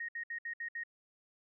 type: tone bursts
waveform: sine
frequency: 1864.7 Hz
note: A#6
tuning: in tune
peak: -37 dBFS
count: 6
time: 0-0.836 s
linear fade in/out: 5 ms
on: 86 ms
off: 64 ms
effects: none